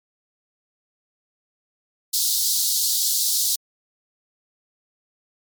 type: high-pass noise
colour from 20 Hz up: pink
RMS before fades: -21 dBFS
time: 2.13-3.56 s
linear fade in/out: 10 ms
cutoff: 3900 Hz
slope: 48 dB/octave
effects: MP3 96 kbps